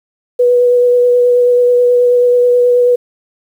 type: tone with vibrato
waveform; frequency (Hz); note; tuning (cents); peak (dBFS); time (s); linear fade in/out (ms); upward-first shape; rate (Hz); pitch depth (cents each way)
sine; 489.9; B4; -14; -6; 0.39-2.96; 10; sine; 9.3; 12
effects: 7-bit